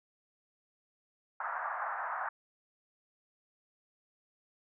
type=band-pass noise; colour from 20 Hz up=white; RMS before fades=-37 dBFS; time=1.4-2.29 s; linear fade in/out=5 ms; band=680 to 1600 Hz; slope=48 dB/octave; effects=none